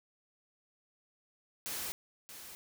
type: noise with echo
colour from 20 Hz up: white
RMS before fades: -39 dBFS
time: 1.66-1.92 s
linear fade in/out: 0 ms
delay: 630 ms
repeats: 1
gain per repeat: -10 dB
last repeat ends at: 2.55 s
effects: none